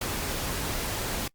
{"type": "noise", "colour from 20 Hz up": "pink", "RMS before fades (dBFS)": -31, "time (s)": [0.01, 1.28], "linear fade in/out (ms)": 5, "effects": ["noise-tail reverb RT60 0.1 s tail -26 dB re dry", "Opus 48 kbps"]}